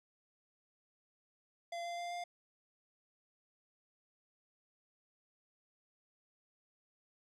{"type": "tone with pitch steps", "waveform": "square", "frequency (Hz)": [686, 691.2, 696.4, 701.6], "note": ["F5", "F5", "F5", "F5"], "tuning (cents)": [-31, -18, -5, 8], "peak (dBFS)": -40, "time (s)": [1.72, 2.24], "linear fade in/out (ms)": 5, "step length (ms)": 130, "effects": ["low-pass 7000 Hz 12 dB/octave"]}